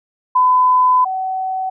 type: tone pair in turn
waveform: sine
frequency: 1008 / 755.1 Hz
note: B5 / F#5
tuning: +35 / +35 cents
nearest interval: perfect fourth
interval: 500 cents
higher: first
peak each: -9 / -18 dBFS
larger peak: first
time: 0.35-1.05 / 1.05-1.7 s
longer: first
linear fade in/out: 10 ms
effects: none